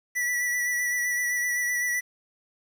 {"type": "tone with vibrato", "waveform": "square", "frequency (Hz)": 1956, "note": "B6", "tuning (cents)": -17, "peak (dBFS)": -25, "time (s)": [0.15, 2.01], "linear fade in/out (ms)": 20, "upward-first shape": "sine", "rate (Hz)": 7.8, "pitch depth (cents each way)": 22, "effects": ["9-bit"]}